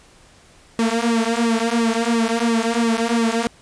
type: tone with flanger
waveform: sawtooth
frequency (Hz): 230.4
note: A#3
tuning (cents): -20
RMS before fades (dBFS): -19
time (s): 0.79-3.47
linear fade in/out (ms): 0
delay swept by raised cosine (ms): 1.3 to 5.3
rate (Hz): 2.9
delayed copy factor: -0.9
effects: pink hiss -50 dBFS RMS until 3.61 s + resampled to 22050 Hz